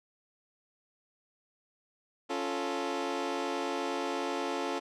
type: chord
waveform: 20% pulse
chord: Db augmented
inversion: none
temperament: equal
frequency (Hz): 277.2 / 349.2 / 440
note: Db4 / F4 / A4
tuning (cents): 0 / 0 / 0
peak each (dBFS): -31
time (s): 2.29-4.8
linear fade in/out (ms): 20
effects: low-pass 6000 Hz 12 dB/octave